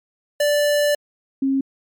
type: tone pair in turn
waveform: square / sine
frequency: 586 / 270.2 Hz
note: D5 / C#4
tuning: -4 / -44 cents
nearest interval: octave + minor second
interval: 1340 cents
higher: first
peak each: -16 dBFS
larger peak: neither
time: 0.4-0.95 / 1.42-1.61 s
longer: first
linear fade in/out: 5 ms
effects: MP3 96 kbps